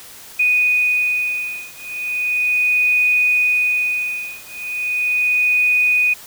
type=beating tone pair; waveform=sine; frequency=2481 / 2481.37 Hz; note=D#7 / D#7; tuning=-6 / -5 cents; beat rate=0.37 Hz; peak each=-18 dBFS; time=0.39-6.14 s; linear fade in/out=10 ms; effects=white hiss -39 dBFS RMS until 6.26 s